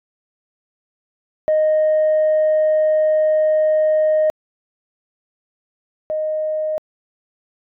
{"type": "tone pair in turn", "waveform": "sine", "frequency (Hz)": [620, 620], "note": ["D#5", "D#5"], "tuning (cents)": [-6, -6], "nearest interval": "unison", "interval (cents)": 0, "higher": "neither", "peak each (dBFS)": [-11, -18], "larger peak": "first", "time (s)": [[1.48, 4.3], [6.1, 6.78]], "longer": "first", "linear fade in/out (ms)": 0, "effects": ["tanh soft clip ceiling -10 dBFS"]}